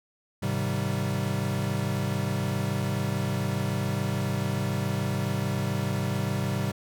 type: chord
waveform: square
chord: Ab major seventh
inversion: none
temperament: equal with one note detuned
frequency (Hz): 103.83 / 130.81 / 155.56 / 194.76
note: Ab2 / C3 / Eb3 / G3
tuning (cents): 0 / 0 / 0 / -11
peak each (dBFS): -32 / -31 / -36 / -32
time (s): 0.42-6.72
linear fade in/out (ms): 10
effects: none